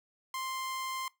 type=tone; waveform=sawtooth; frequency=1048 Hz; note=C6; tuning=2 cents sharp; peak=-31 dBFS; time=0.34-1.08 s; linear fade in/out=2 ms; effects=noise-tail reverb RT60 0.2 s tail -21 dB re dry